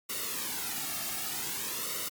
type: noise with flanger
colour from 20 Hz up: white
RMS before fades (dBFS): -35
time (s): 0.09-2.09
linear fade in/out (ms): 10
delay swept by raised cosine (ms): 1.2 to 2.05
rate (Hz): 0.53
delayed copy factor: -0.7
effects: Opus 48 kbps